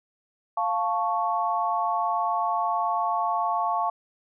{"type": "chord", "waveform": "sine", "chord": "F augmented", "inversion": "none", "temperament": "equal", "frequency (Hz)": [698.5, 880, 1108.7], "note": ["F5", "A5", "C#6"], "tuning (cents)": [0, 0, 0], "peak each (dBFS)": -27, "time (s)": [0.57, 3.9], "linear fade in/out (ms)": 5, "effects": []}